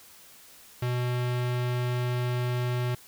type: tone with low-pass filter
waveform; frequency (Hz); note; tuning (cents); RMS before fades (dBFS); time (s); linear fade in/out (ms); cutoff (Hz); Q
square; 123.4; B2; -1; -28; 0.82-2.95; 5; 3500; 1.1
effects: white hiss -52 dBFS RMS until 3.07 s